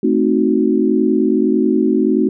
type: chord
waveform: sine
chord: A diminished seventh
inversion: none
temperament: equal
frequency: 220 / 261.6 / 311.1 / 370 Hz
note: A3 / C4 / Eb4 / Gb4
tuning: 0 / 0 / 0 / 0 cents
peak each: -17 dBFS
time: 0.03-2.29 s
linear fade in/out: 5 ms
effects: none